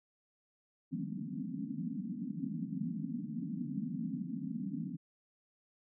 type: band-pass noise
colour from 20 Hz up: white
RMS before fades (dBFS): -39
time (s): 0.91-4.97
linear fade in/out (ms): 20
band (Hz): 150 to 280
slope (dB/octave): 96
effects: none